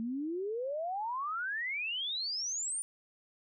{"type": "exponential sweep", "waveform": "sine", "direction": "up", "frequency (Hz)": [220, 9380], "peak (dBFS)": -33, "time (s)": [0, 2.82], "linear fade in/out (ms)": 0, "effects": []}